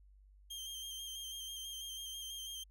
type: tone with vibrato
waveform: sawtooth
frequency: 3178 Hz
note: G7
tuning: 23 cents sharp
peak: -40 dBFS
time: 0.5-2.64 s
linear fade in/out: 10 ms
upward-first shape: square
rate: 6.1 Hz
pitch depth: 21 cents each way
effects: added 49 Hz sine -59 dBFS peak until 2.7 s